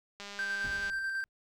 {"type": "click train", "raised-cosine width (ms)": 0.2, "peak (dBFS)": -27, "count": 142, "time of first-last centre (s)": [0.2, 0.898], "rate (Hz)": 202}
{"type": "tone with tremolo", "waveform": "triangle", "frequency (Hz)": 1568, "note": "G6", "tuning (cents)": 0, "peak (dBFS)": -29, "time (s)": [0.39, 1.24], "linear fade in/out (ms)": 0, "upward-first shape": "square", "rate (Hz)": 9.2, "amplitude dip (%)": 25}
{"type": "noise with exponential decay", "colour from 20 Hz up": "brown", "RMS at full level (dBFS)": -41, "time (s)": [0.64, 1.29], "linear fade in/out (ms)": 2, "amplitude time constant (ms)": 140}
{"effects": []}